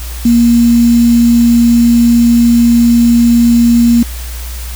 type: tone with quantisation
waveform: sine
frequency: 235.4 Hz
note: A#3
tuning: 17 cents sharp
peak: -4 dBFS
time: 0.25-4.03 s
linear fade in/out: 5 ms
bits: 4
effects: added 60 Hz sine -20 dBFS peak until 4.75 s + white hiss -29 dBFS RMS until 4.75 s